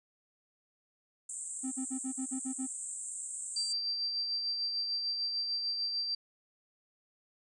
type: band-pass noise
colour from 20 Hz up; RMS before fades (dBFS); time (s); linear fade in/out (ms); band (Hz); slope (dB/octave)
white; -41; 1.29-3.73; 5; 7400 to 8700; 96
type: tone bursts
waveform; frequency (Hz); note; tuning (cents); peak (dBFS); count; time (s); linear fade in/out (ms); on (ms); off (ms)
triangle; 261.8; C4; +1; -32; 8; 1.63-2.67; 20; 88; 48
type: tone with tremolo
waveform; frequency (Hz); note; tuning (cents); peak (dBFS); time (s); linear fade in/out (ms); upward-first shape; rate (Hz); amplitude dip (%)
sine; 4699; D8; 0; -30; 3.56-6.15; 5; sine; 6.7; 35
effects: none